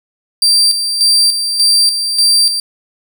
35% pulse tone with tremolo, 4699 Hz, D8, in tune, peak -6 dBFS, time 0.42-2.6 s, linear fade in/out 2 ms, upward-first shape square, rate 1.7 Hz, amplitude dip 55%, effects none

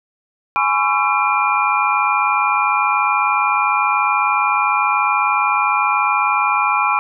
sine tone cluster, 835 / 1016 / 1116 / 1343 / 2401 Hz, G#5 / B5 / C#6 / E6 / D7, +9 / +49 / +11 / +32 / +38 cents, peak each -20 dBFS, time 0.56-6.99 s, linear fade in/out 0 ms, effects none

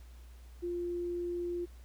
sine tone, 349.2 Hz, F4, in tune, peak -33 dBFS, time 0.62-1.66 s, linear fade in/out 20 ms, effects added 60 Hz sine -49 dBFS peak until 1.84 s + pink hiss -64 dBFS RMS until 1.84 s

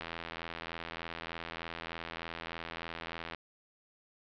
click train, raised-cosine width 0.3 ms, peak -23 dBFS, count 279, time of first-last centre 0.01-3.347 s, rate 83.3 Hz, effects low-pass 4000 Hz 12 dB/octave

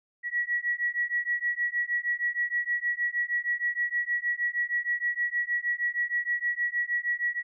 sine beating tone pair, 1923 / 1929.4 Hz, B6 / B6, -47 / -41 cents, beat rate 6.4 Hz, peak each -29 dBFS, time 0.23-7.43 s, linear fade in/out 50 ms, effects none

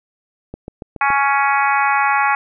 click train, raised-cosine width 2 ms, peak -16 dBFS, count 5, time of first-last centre 0.54-1.103 s, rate 7.1 Hz
harmonic tone, 278.6 Hz, C#4, 9 cents sharp, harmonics 3 / 4 / 5 / 6 / 7 / 8 / 9, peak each -17 / -19 / -21 / -23 / -24 / -25 / -26 dBFS, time 1.01-2.35 s, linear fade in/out 2 ms
effects none

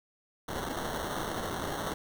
white noise with sample-and-hold, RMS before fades -35 dBFS, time 0.48-1.94 s, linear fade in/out 5 ms, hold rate 2450 Hz, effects none

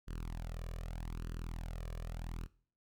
sawtooth tone with flanger, 41.2 Hz, E1, in tune, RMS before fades -42 dBFS, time 0.07-2.47 s, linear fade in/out 20 ms, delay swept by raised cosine 0.65 to 1.75 ms, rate 0.81 Hz, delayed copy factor +0.7, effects noise-tail reverb RT60 0.5 s tail -20 dB re dry

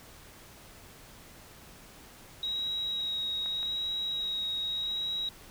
sine tone with vibrato, 3815 Hz, A#7, 39 cents sharp, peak -30 dBFS, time 2.43-5.29 s, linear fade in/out 2 ms, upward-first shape sine, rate 0.83 Hz, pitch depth 12 cents each way
clicks, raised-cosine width 0.5 ms, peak -30 dBFS, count 2, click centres 3.46 / 3.63 s
effects pink hiss -52 dBFS RMS until 5.5 s

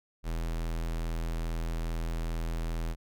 square tone, 41.2 Hz, E1, in tune, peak -31 dBFS, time 0.23-2.96 s, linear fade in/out 50 ms, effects none

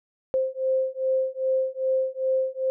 sine beating tone pair, 523 / 525.5 Hz, C5 / C5, -1 / +7 cents, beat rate 2.5 Hz, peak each -25 dBFS, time 0.34-2.7 s, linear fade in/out 0 ms, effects none

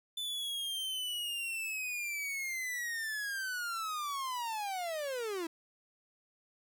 45% pulse linear sweep, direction down, 3520 to 318.3 Hz, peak -35 dBFS, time 0.17-5.47 s, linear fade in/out 5 ms, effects none

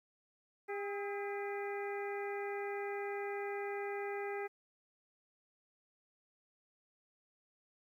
harmonic tone with a mistuned harmonic, 403.2 Hz, G4, 49 cents sharp, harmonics 1 / 2 / 3 / 4 / 5 / 6, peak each -39 / -44 / -51 / -50 / -47 / -53 dBFS, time 0.68-4.48 s, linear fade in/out 20 ms, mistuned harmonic 3, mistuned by +86 cents, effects 12-bit

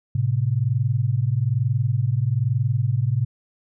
sine tone pair together, 110 / 131.12 Hz, A2 / C3, 0 / +4 cents, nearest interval minor third, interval 304 cents, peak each -21 dBFS, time 0.15-3.25 s, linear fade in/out 5 ms, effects none

